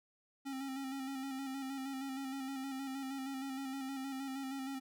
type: tone with vibrato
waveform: square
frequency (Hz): 268.8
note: C4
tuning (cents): +47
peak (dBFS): -40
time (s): 0.45-4.8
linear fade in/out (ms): 20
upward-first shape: square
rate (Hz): 6.4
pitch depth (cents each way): 32
effects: none